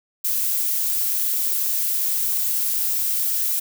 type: noise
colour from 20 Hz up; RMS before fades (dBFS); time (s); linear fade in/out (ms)
violet; -22; 0.24-3.6; 10
effects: none